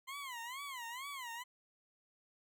20% pulse tone with vibrato, 1026 Hz, C6, 34 cents flat, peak -38 dBFS, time 0.07-1.44 s, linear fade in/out 20 ms, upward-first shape sine, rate 2.2 Hz, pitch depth 190 cents each way, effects none

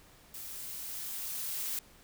blue noise with level ramp, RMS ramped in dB -44 to -35 dBFS, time 0.34-1.79 s, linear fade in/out 2 ms, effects pink hiss -59 dBFS RMS until 2.03 s

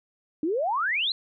sine exponential sweep, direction up, 292.3 to 4231 Hz, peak -23 dBFS, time 0.43-1.12 s, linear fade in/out 2 ms, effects none

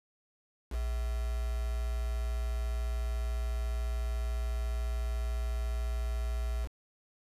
sine tone with quantisation, 59 Hz, A#1, 22 cents sharp, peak -30 dBFS, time 0.7-6.69 s, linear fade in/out 50 ms, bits 7, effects resampled to 32000 Hz

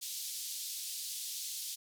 pink band-pass noise, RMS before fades -41 dBFS, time 0.01-1.76 s, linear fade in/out 20 ms, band 3800 to 15000 Hz, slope 24 dB/octave, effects none

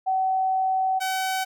sine / sawtooth tone pair in turn, 758 / 758 Hz, F#5 / F#5, +42 / +42 cents, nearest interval unison, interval 0 cents, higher neither, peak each -20 dBFS, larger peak neither, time 0.06-1 / 1-1.45 s, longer first, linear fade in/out 20 ms, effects none

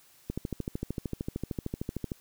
click train, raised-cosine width 3 ms, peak -19 dBFS, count 25, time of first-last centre 0.3-2.118 s, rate 13.2 Hz, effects white hiss -60 dBFS RMS until 2.2 s

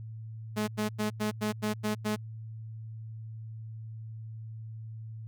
sawtooth tone bursts, 212.7 Hz, G#3, 42 cents sharp, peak -24 dBFS, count 8, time 0.56-2.164 s, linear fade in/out 20 ms, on 120 ms, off 92 ms, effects added 111 Hz sine -39 dBFS peak until 5.27 s

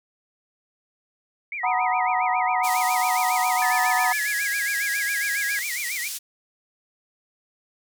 sine tone with vibrato, 2131 Hz, C7, 31 cents sharp, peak -28 dBFS, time 1.52-6.08 s, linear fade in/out 2 ms, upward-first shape sine, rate 7.3 Hz, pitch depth 210 cents each way
sine chord, B major seventh, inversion second, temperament equal, 740 / 932.3 / 987.8 / 1244.5 Hz, F#5 / A#5 / B5 / D#6, 0 / 0 / 0 / 0 cents, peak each -23 / -27 / -27 / -28 dBFS, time 1.63-4.13 s, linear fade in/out 10 ms
pink band-pass noise, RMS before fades -32 dBFS, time 2.63-6.19 s, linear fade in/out 20 ms, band 5200 to 15000 Hz, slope 12 dB/octave
triangle tone with pitch glide, 1741 to 1648 Hz, A6 to G#6, -19 to -14 cents, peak -23 dBFS, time 3.62-5.59 s, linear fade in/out 0 ms, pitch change -95 cents, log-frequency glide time 4.01-4.45 s
effects none

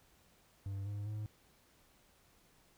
triangle tone with pitch steps, 98.4 / 102.34 / 106.44 Hz, G2 / G#2 / G#2, +7 / -25 / +43 cents, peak -36 dBFS, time 0.66-1.26 s, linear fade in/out 0 ms, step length 200 ms, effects pink hiss -68 dBFS RMS until 2.77 s

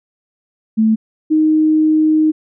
sine tone pair in turn, 220 / 311.1 Hz, A3 / D#4, 0 / 0 cents, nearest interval tritone, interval 600 cents, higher second, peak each -9 dBFS, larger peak neither, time 0.77-0.96 / 1.3-2.32 s, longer second, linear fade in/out 20 ms, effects none

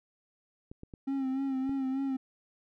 clicks, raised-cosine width 3 ms, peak -31 dBFS, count 4, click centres 0.715 / 0.834 / 0.938 / 1.694 s
triangle tone with vibrato, 267.6 Hz, C4, 39 cents sharp, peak -27 dBFS, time 1.07-2.17 s, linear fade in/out 10 ms, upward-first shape sine, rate 3.4 Hz, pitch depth 44 cents each way
effects none

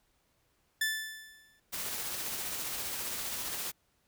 sawtooth tone with exponential decay, 1755 Hz, A6, 5 cents flat, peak -23 dBFS, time 0.81-1.6 s, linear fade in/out 5 ms, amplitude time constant 170 ms
white noise with tremolo, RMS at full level -36 dBFS, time 1.72-3.72 s, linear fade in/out 20 ms, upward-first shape sine, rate 15 Hz, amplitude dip 25%
effects pink hiss -73 dBFS RMS until 4.07 s

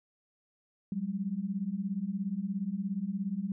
sine beating tone pair, 185 / 202 Hz, F#3 / G#3, 0 / -48 cents, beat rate 17 Hz, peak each -35 / -33 dBFS, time 0.92-3.52 s, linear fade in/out 2 ms, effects none

